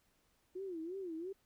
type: tone with vibrato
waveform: sine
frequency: 353.5 Hz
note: F4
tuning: 21 cents sharp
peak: -40 dBFS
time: 0.55-1.33 s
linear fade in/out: 10 ms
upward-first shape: sine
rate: 2.9 Hz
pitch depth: 180 cents each way
effects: pink hiss -75 dBFS RMS until 1.45 s